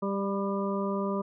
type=harmonic tone with a mistuned harmonic; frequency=197.7 Hz; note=G3; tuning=15 cents sharp; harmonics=1 / 2 / 3 / 5 / 6; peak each=-30 / -33 / -35 / -37 / -38 dBFS; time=0.02-1.22 s; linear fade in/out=10 ms; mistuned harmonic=6; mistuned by=+18 cents; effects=none